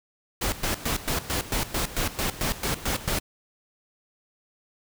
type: noise with tremolo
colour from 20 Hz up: pink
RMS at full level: -26 dBFS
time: 0.41-3.2 s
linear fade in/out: 10 ms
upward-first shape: square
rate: 4.5 Hz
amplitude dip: 80%
effects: none